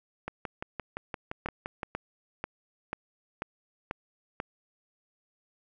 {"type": "two click trains", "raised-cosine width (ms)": 0.5, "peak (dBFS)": [-17, -19], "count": [7, 10], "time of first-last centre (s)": [[1.46, 4.401], [0.28, 1.832]], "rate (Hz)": [2.04, 5.8], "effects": []}